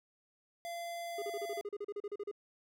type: tone with pitch glide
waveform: square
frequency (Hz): 685 to 679.9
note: F5 to F5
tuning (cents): -34 to -47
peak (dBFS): -40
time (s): 0.65-1.61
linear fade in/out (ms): 0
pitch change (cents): -13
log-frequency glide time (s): 1.02-1.4
type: tone bursts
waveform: triangle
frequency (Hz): 410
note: G#4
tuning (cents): -22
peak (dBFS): -35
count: 15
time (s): 1.18-2.314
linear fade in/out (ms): 5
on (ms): 42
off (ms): 36
effects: none